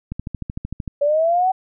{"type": "click train", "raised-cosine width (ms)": 5, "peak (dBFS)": -14, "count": 11, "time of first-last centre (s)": [0.12, 0.878], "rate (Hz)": 13.2}
{"type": "linear sweep", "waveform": "sine", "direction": "up", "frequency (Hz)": [565, 765], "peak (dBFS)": -14, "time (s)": [1.01, 1.52], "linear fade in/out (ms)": 10}
{"effects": []}